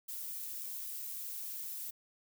violet noise with flanger, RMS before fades -42 dBFS, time 0.08-1.91 s, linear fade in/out 10 ms, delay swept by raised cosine 1.6 to 2.8 ms, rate 3.6 Hz, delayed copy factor +0.5, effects none

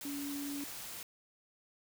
sine tone in noise, 284 Hz, C#4, 42 cents sharp, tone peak -38 dBFS, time 0.05-0.64 s, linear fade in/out 2 ms, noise white, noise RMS -45 dBFS, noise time 0.01-1.03 s, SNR +4 dB, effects none

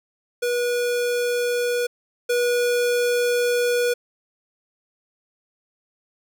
square tone pair in turn, 484.8 / 484.8 Hz, B4 / B4, -32 / -32 cents, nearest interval unison, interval 0 cents, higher neither, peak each -21 / -19 dBFS, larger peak second, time 0.42-1.87 / 2.29-3.94 s, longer second, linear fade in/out 10 ms, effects none

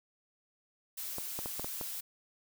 blue noise, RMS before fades -40 dBFS, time 0.97-2.01 s, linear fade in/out 10 ms
clicks, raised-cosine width 1 ms, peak -25 dBFS, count 6, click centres 1.184 / 1.39 / 1.459 / 1.596 / 1.645 / 1.812 s
effects none

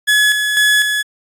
30% pulse tone with tremolo, 1698 Hz, G#6, 38 cents sharp, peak -7 dBFS, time 0.07-1.03 s, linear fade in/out 20 ms, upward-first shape square, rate 2 Hz, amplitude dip 45%, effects resampled to 32000 Hz

